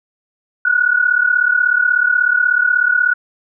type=tone pair together; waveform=sine; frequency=1447.6 / 1484 Hz; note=F#6 / F#6; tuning=-38 / +5 cents; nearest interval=unison; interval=43 cents; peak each=-14 dBFS; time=0.65-3.14 s; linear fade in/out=5 ms; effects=none